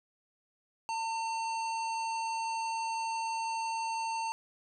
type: harmonic tone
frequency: 903 Hz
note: A5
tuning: 45 cents sharp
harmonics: 1 / 3 / 5 / 7 / 9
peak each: -32 / -42 / -46 / -49 / -51 dBFS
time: 0.89-4.32 s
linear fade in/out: 0 ms
effects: none